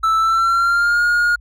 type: tone with pitch glide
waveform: triangle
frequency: 1318.5 to 1429.6 Hz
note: E6 to F6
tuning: 0 to +40 cents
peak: -11 dBFS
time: 0.03-1.36 s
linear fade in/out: 10 ms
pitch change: +140 cents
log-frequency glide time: 0.18-1.03 s
effects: added 55 Hz sine -40 dBFS peak until 1.4 s